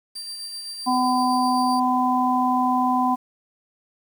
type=tone with tremolo; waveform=35% pulse; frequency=4699 Hz; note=D8; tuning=in tune; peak=-29 dBFS; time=0.15-1.8 s; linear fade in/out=10 ms; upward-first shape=sine; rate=7.8 Hz; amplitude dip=30%
type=harmonic tone; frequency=252.4 Hz; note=B3; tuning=38 cents sharp; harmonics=1 / 3 / 4; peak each=-22 / -22 / -22 dBFS; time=0.86-3.16 s; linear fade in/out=20 ms
effects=8-bit